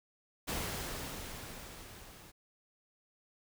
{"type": "noise with level ramp", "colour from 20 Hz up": "pink", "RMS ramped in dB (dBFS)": [-36, -55], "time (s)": [0.47, 2.32], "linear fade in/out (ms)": 20, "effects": []}